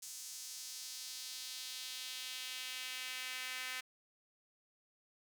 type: tone with high-pass filter sweep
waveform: sawtooth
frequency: 256 Hz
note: C4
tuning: 38 cents flat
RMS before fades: -45 dBFS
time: 0.02-3.81 s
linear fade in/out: 10 ms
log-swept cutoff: 6600 to 2000 Hz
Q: 1.6
effects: none